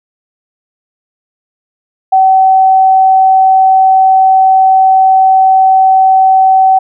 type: tone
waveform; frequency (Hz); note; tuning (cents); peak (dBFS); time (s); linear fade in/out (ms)
sine; 762; G5; -49; -3; 2.12-6.79; 10
effects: none